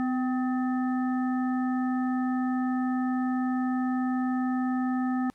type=harmonic tone with a mistuned harmonic; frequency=253.8 Hz; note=B3; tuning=47 cents sharp; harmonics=1 / 3 / 5 / 7; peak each=-25 / -35 / -39 / -42 dBFS; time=0-5.3 s; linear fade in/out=0 ms; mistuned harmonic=3; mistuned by=+31 cents; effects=pink hiss -66 dBFS RMS until 5.34 s + low-pass 11000 Hz 12 dB/octave